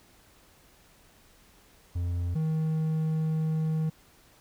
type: tone pair in turn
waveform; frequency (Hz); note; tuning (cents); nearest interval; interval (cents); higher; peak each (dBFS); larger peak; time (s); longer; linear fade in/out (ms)
triangle; 87.31 / 158.01; F2 / D#3; 0 / +27; minor seventh; 1027; second; -25 / -23; second; 1.95-2.35 / 2.35-3.9; second; 10
effects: pink hiss -59 dBFS RMS until 4.4 s